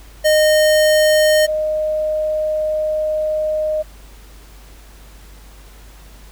square / sine tone pair in turn, 615 / 617.3 Hz, D#5 / D#5, -20 / -14 cents, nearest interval unison, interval 6 cents, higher second, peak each -11 / -16 dBFS, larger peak first, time 0.24-1.47 / 1.47-3.83 s, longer second, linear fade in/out 20 ms, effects added 50 Hz sine -39 dBFS peak until 6.31 s + pink hiss -46 dBFS RMS until 6.31 s

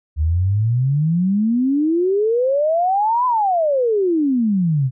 sine exponential two-way sweep, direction up then down, 73.42 to 1022 to 123.7 Hz, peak -14 dBFS, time 0.16-4.91 s, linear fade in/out 50 ms, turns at 3.26 s, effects none

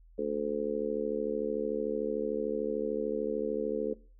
harmonic tone, 73.42 Hz, D2, in tune, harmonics 3 / 4 / 5 / 6 / 7, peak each -39 / -38 / -39 / -32 / -36 dBFS, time 0.18-3.94 s, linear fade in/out 10 ms, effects noise-tail reverb RT60 0.4 s tail -21 dB re dry + added 41 Hz sine -54 dBFS peak until 4.19 s

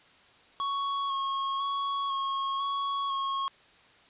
square tone with vibrato, 1101 Hz, C#6, 12 cents flat, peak -29 dBFS, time 0.6-3.48 s, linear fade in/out 0 ms, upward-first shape square, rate 1 Hz, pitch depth 17 cents each way, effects white hiss -58 dBFS RMS until 4.09 s + resampled to 8000 Hz

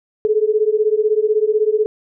sine beating tone pair, 421.2 / 437.2 Hz, G#4 / A4, +24 / -11 cents, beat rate 16 Hz, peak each -16 dBFS, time 0.25-1.86 s, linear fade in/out 0 ms, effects none

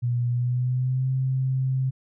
sine tone with pitch glide, 121.1 to 131.3 Hz, B2 to C3, -34 to +6 cents, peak -21 dBFS, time 0.02-1.91 s, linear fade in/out 20 ms, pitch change +140 cents, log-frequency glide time 0.3-1.1 s, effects none

